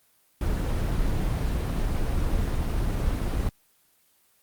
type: noise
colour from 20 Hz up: brown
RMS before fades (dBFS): -25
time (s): 0.41-3.49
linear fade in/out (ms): 2
effects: white hiss -64 dBFS RMS until 4.42 s + Opus 24 kbps